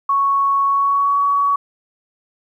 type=tone with pitch glide; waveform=sine; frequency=1108.7 to 1128.1 Hz; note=C#6 to C#6; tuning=0 to +30 cents; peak=-13 dBFS; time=0.09-1.56 s; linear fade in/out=5 ms; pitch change=+30 cents; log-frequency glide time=0.65-1.21 s; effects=9-bit